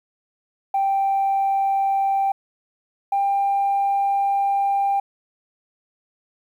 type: tone pair in turn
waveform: sine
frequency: 784 / 794.5 Hz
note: G5 / G5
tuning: 0 / +23 cents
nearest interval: unison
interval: 23 cents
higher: second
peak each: -16 dBFS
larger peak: neither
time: 0.74-2.32 / 3.12-5 s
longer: second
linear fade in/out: 5 ms
effects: tanh soft clip ceiling -14 dBFS + 9-bit

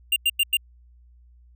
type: tone bursts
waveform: square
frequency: 2794 Hz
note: F7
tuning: in tune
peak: -18 dBFS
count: 4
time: 0.12-0.57 s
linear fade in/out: 5 ms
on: 42 ms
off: 94 ms
effects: added 60 Hz sine -50 dBFS peak until 1.55 s

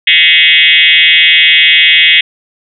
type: tone with frequency modulation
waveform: sine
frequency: 2700 Hz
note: E7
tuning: 41 cents sharp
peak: -3 dBFS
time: 0.07-2.21 s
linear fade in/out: 5 ms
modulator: 161 Hz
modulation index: 4.9
effects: none

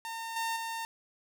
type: tone with level steps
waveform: sawtooth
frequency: 910 Hz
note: A#5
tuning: 42 cents flat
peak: -33 / -27 / -31 dBFS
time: 0.05-0.85 s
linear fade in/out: 0 ms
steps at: 0.36 / 0.56 s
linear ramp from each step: 5 ms
effects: none

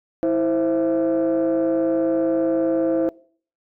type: tone cluster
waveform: sine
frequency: 327 / 523 / 664 Hz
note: E4 / C5 / E5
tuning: -14 / -1 / +12 cents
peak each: -18 / -20 / -25 dBFS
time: 0.23-3.09 s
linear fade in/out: 0 ms
effects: noise-tail reverb RT60 0.5 s tail -23 dB re dry + tanh soft clip ceiling -13 dBFS

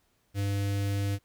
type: tone with notch filter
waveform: square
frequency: 99.9 Hz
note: G2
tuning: 33 cents sharp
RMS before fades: -29 dBFS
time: 0.34-1.19 s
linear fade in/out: 50 ms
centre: 1000 Hz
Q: 1.1
effects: pink hiss -71 dBFS RMS until 1.24 s

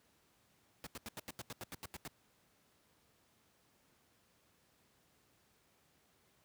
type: noise bursts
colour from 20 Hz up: pink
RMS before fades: -45 dBFS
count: 12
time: 0.84-2.076 s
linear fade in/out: 0 ms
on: 26 ms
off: 84 ms
effects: pink hiss -72 dBFS RMS until 6.44 s + high-pass 80 Hz 12 dB/octave

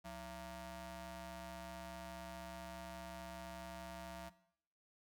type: ring-modulated tone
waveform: sawtooth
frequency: 248.1 Hz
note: B3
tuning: 8 cents sharp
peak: -40 dBFS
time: 0.04-4.3 s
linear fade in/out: 20 ms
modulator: 428 Hz
effects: noise-tail reverb RT60 0.7 s tail -17 dB re dry

